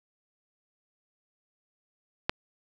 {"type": "click", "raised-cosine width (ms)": 0.3, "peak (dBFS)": -8, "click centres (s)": 2.295, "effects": []}